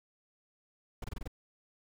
brown noise bursts, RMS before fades -37 dBFS, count 6, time 1.02-1.277 s, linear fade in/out 5 ms, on 22 ms, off 25 ms, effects none

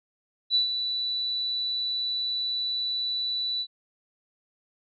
sine tone with ADSR envelope, 3962 Hz, B7, 5 cents sharp, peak -18 dBFS, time 0.5-3.67 s, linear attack 50 ms, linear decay 120 ms, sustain -8 dB, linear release 63 ms, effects none

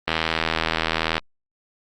click train, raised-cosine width 0.3 ms, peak -4 dBFS, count 90, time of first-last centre 0.08-1.18 s, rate 80.9 Hz, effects Opus 24 kbps

